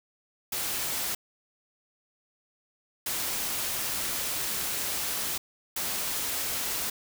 white noise bursts at uneven times, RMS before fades -31 dBFS, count 3, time 0.52-1.15 / 3.06-5.38 / 5.76-6.9 s, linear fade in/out 5 ms, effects none

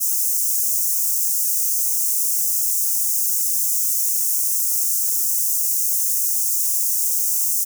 white high-pass noise, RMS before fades -20 dBFS, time 0-7.65 s, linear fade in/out 20 ms, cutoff 5900 Hz, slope 48 dB/octave, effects none

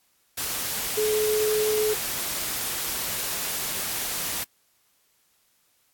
sine tone in noise, 428 Hz, A4, 48 cents flat, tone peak -21 dBFS, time 0.97-1.94 s, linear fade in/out 10 ms, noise white, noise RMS -29 dBFS, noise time 0.37-4.44 s, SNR +5 dB, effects white hiss -66 dBFS RMS until 5.93 s + AAC 64 kbps

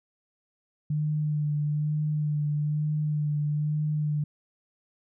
sine tone with vibrato, 150 Hz, D3, 37 cents sharp, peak -24 dBFS, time 0.9-4.24 s, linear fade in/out 5 ms, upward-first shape sine, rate 1.1 Hz, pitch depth 22 cents each way, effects none

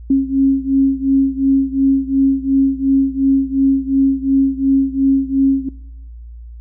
sine beating tone pair, 270 / 272.8 Hz, C#4 / C#4, -45 / -28 cents, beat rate 2.8 Hz, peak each -13 / -16 dBFS, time 0.1-5.69 s, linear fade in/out 5 ms, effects noise-tail reverb RT60 1.0 s tail -23 dB re dry + added 58 Hz sine -31 dBFS peak until 6.6 s

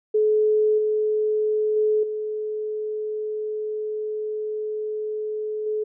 sine tone with level steps, 428.2 Hz, A4, 47 cents flat, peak -16 / -19 / -17 / -25 / -22 dBFS, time 0.14-5.84 s, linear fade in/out 10 ms, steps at 0.78 / 1.76 / 2.03 / 5.66 s, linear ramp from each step 5 ms, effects none

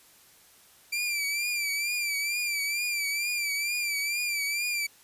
sawtooth tone with vibrato, 2349 Hz, D7, in tune, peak -24 dBFS, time 0.92-4.87 s, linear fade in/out 10 ms, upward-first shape triangle, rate 2.2 Hz, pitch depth 77 cents each way, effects white hiss -57 dBFS RMS until 5.03 s + resampled to 32000 Hz

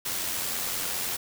white noise with amplitude modulation, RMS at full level -29 dBFS, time 0.05-1.17 s, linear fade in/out 10 ms, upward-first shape sine, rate 89.7 Hz, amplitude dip 35%, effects none

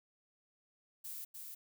violet noise with echo, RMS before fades -45 dBFS, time 1.04-1.25 s, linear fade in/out 10 ms, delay 300 ms, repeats 1, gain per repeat -3 dB, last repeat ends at 1.55 s, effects none

